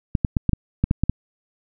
clicks, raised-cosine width 5 ms, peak -5 dBFS, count 9, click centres 0.152 / 0.248 / 0.368 / 0.493 / 0.533 / 0.84 / 0.911 / 1.036 / 1.096 s, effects none

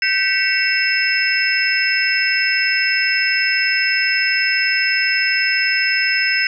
sine tone cluster, 1543 / 1958 / 2226 / 2708 / 5180 Hz, G6 / B6 / C#7 / E7 / E8, -28 / -15 / +7 / +46 / -31 cents, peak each -21 dBFS, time 0.02-6.47 s, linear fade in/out 2 ms, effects none

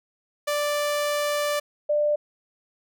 sawtooth / sine tone pair in turn, 587.3 / 593.8 Hz, D5 / D5, 0 / +19 cents, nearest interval unison, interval 19 cents, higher second, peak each -19 dBFS, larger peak neither, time 0.47-1.6 / 1.89-2.16 s, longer first, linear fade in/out 10 ms, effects none

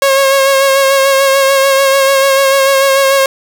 sawtooth tone with vibrato, 544 Hz, C#5, 33 cents flat, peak -3 dBFS, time 0.02-3.26 s, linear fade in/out 2 ms, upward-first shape sine, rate 6.8 Hz, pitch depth 27 cents each way, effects 7-bit

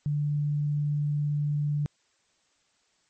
sine tone, 147 Hz, D3, 2 cents sharp, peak -24 dBFS, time 0.06-1.86 s, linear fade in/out 0 ms, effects white hiss -69 dBFS RMS until 3.09 s + MP3 32 kbps

